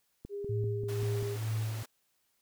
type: click train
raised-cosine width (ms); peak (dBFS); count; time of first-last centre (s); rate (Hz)
3; -30; 6; 0.25-1.227; 5.12
type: tone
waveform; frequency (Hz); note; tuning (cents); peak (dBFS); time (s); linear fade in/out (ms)
sine; 404.4; G#4; -46; -35; 0.29-1.38; 50
type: tone with tremolo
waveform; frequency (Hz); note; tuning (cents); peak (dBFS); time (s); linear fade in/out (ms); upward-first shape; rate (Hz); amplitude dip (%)
sine; 110; A2; 0; -29; 0.49-1.83; 5; sine; 2.1; 50
type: high-pass noise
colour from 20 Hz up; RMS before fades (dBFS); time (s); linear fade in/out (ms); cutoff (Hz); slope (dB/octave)
pink; -47; 0.88-1.86; 10; 240; 96
effects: white hiss -75 dBFS RMS until 2.41 s